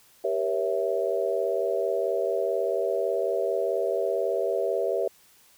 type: chord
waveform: sine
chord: G diminished seventh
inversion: none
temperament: equal with one note detuned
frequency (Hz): 392 / 476.2 / 554.4 / 659.3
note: G4 / Bb4 / Db5 / Fb5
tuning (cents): 0 / +37 / 0 / 0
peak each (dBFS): -29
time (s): 0.24-5.08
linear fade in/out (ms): 5
effects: white hiss -58 dBFS RMS until 5.57 s